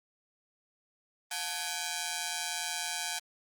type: ring-modulated tone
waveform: 5% pulse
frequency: 795 Hz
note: G5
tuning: 24 cents sharp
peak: -18 dBFS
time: 1.31-3.19 s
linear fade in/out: 5 ms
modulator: 81.9 Hz
effects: Opus 24 kbps